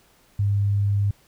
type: tone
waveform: sine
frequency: 101 Hz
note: G#2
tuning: 48 cents flat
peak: -18 dBFS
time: 0.39-1.11 s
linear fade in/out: 5 ms
effects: pink hiss -58 dBFS RMS until 1.27 s

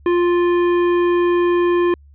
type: tone with tanh clipping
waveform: sine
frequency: 350 Hz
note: F4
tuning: 4 cents sharp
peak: -15 dBFS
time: 0.06-1.94 s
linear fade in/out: 2 ms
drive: 15 dB
effects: added 71 Hz sine -43 dBFS peak until 2.14 s + resampled to 8000 Hz

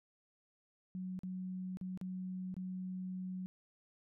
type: tone with dropouts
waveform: sine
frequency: 185 Hz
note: F#3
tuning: in tune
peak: -39 dBFS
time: 0.95-3.46 s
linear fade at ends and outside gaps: 0 ms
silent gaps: 1.191-1.234 / 1.771-1.812 / 1.975-2.013 / 2.542-2.566 s
effects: none

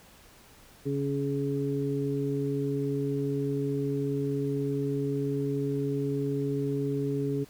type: harmonic tone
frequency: 140 Hz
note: C#3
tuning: 18 cents sharp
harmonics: 1 / 2 / 3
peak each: -31 / -31 / -31 dBFS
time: 0.85-7.45 s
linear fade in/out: 20 ms
effects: pink hiss -55 dBFS RMS until 7.49 s

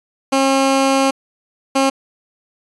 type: tone bursts at uneven times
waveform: 15% pulse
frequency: 270 Hz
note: C#4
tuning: 45 cents flat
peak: -6 dBFS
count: 2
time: 0.32-1.11 / 1.75-1.9 s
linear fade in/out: 10 ms
effects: resampled to 24000 Hz

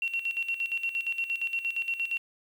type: tone with tremolo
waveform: sine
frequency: 2732 Hz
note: F7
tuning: 39 cents flat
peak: -26 dBFS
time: 0.02-2.18 s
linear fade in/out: 2 ms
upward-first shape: square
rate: 8.6 Hz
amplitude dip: 70%
effects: 9-bit

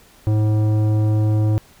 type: tone with tanh clipping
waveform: sine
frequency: 107.2 Hz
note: A2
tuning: 45 cents flat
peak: -16 dBFS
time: 0.27-1.58 s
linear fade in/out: 0 ms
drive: 13 dB
effects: pink hiss -50 dBFS RMS until 1.8 s

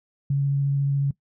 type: tone with vibrato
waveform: sine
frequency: 139.8 Hz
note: C#3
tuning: 15 cents sharp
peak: -19 dBFS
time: 0.3-1.11 s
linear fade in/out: 5 ms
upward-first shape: sine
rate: 14 Hz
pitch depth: 9 cents each way
effects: noise-tail reverb RT60 0.1 s tail -20 dB re dry

